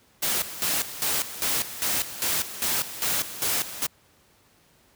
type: noise with tremolo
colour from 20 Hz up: white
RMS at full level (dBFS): -25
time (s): 0.22-3.87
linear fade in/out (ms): 10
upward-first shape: square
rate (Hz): 2.5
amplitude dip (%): 75
effects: pink hiss -60 dBFS RMS until 4.95 s + high-pass 60 Hz 12 dB/octave